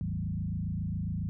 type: tone with frequency modulation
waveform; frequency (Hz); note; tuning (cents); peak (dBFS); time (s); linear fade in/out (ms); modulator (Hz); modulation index
sine; 132.2; C3; +18; -30; 0.01-1.29; 0; 27.3; 2.4
effects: none